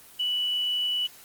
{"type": "tone with quantisation", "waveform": "sine", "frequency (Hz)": 2960, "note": "F#7", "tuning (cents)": 0, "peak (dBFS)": -24, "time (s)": [0.19, 1.07], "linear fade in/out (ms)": 10, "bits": 8, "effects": ["white hiss -50 dBFS RMS until 1.24 s", "Opus 24 kbps"]}